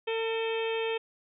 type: harmonic tone with a mistuned harmonic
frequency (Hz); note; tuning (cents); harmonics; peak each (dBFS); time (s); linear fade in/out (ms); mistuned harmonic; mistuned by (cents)
450.9; A4; +42; 1 / 2 / 3 / 4 / 5 / 6 / 7 / 8; -29 / -38 / -46 / -43 / -44 / -38 / -40 / -49; 0.07-0.98; 10; 6; -69
effects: none